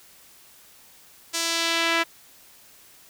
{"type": "tone with band-pass filter sweep", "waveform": "sawtooth", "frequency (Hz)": 332.7, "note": "E4", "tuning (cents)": 16, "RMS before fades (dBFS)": -24, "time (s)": [1.33, 2.04], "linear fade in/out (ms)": 20, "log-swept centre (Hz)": [6500, 2100], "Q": 1.1, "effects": ["white hiss -52 dBFS RMS until 3.09 s"]}